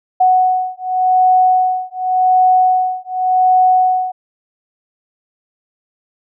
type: beating tone pair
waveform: sine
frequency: 740 / 740.88 Hz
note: F#5 / F#5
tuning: 0 / +2 cents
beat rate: 0.88 Hz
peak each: -13 dBFS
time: 0.2-4.12 s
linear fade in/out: 10 ms
effects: none